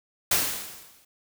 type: noise with exponential decay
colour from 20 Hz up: white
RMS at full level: -20 dBFS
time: 0.31-1.05 s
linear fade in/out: 5 ms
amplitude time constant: 160 ms
effects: none